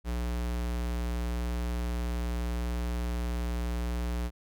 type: tone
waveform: square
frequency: 59.6 Hz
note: A#1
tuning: 39 cents sharp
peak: -30 dBFS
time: 0.04-4.31 s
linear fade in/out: 50 ms
effects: none